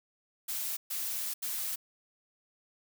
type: noise bursts at uneven times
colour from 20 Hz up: blue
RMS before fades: -35 dBFS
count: 3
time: 0.48-0.77 / 0.9-1.34 / 1.42-1.76 s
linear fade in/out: 10 ms
effects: none